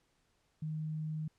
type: tone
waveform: sine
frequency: 155.56 Hz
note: D#3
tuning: in tune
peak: -35 dBFS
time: 0.62-1.28 s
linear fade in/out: 5 ms
effects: pink hiss -75 dBFS RMS until 1.38 s + low-pass 9000 Hz 12 dB/octave